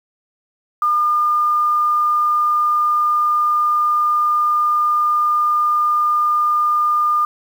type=tone with quantisation; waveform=sine; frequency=1208 Hz; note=D6; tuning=48 cents sharp; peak=-13 dBFS; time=0.82-7.25 s; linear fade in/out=2 ms; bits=7; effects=none